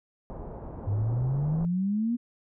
pink low-pass noise, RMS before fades -39 dBFS, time 0.3-1.65 s, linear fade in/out 0 ms, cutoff 900 Hz, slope 24 dB/octave
sine exponential sweep, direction up, 97.3 to 244 Hz, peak -24 dBFS, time 0.86-2.17 s, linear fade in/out 20 ms
effects none

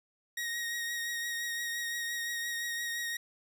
sawtooth tone with vibrato, 1878 Hz, A#6, 12 cents sharp, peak -30 dBFS, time 0.37-3.17 s, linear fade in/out 5 ms, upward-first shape triangle, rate 5.8 Hz, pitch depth 24 cents each way, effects none

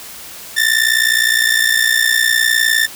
sawtooth ring-modulated tone, 1789 Hz, A6, 28 cents sharp, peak -5 dBFS, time 0.56-2.87 s, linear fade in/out 20 ms, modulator 29.8 Hz, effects white hiss -33 dBFS RMS until 2.95 s

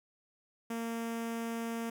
sawtooth tone with notch filter, 230 Hz, A#3, 23 cents flat, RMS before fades -37 dBFS, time 0.7-1.9 s, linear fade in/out 5 ms, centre 4200 Hz, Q 1.9, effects none

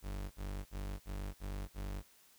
40% pulse tone bursts, 49 Hz, G1, in tune, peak -38 dBFS, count 6, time 0.02-2.03 s, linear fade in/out 50 ms, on 290 ms, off 54 ms, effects white hiss -65 dBFS RMS until 2.38 s

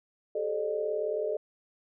sine tone cluster, 397.6 / 436.5 / 539 / 606 Hz, G4 / A4 / C#5 / D#5, +25 / -14 / -49 / -46 cents, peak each -37 / -31 / -40 / -32 dBFS, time 0.35-1.37 s, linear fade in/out 5 ms, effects none

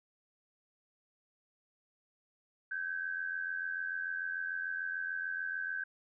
sine tone pair together, 1544 / 1630.8 Hz, G6 / G#6, -27 / -32 cents, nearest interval minor second, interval 95 cents, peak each -36 / -40 dBFS, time 2.71-5.84 s, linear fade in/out 5 ms, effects none

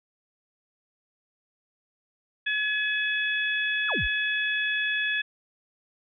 harmonic tone, 850 Hz, G#5, 40 cents sharp, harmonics 2 / 3 / 4, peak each -26 / -30 / -32 dBFS, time 2.46-5.22 s, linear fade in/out 10 ms
sine exponential sweep, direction down, 1934 to 34.65 Hz, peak -29 dBFS, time 3.87-4.08 s, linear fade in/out 20 ms
effects none

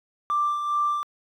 triangle tone with tremolo, 1179 Hz, D6, 6 cents sharp, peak -16 dBFS, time 0.3-1.03 s, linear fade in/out 0 ms, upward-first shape sine, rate 2.4 Hz, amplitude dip 60%, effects tanh soft clip ceiling -18 dBFS

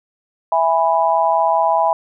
sine chord, E major, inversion none, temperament just, 659.3 / 824.1 / 988.9 Hz, E5 / G#5 / B5, 0 / -14 / +2 cents, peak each -17 dBFS, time 0.52-1.93 s, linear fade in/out 2 ms, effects none

